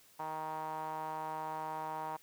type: tone with band-pass filter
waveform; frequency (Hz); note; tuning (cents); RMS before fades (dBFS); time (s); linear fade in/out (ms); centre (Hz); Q
sawtooth; 156.7; D#3; +13; -40; 0.19-2.17; 10; 900; 5.8
effects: white hiss -63 dBFS RMS until 2.22 s